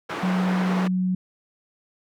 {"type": "band-pass noise", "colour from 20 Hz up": "white", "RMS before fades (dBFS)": -30, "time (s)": [0.09, 0.88], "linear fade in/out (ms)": 10, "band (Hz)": [200, 1300], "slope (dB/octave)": 12}
{"type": "tone", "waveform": "sine", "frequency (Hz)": 184.3, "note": "F#3", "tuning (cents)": -7, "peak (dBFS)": -20, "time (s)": [0.23, 1.15], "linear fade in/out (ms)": 5}
{"effects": []}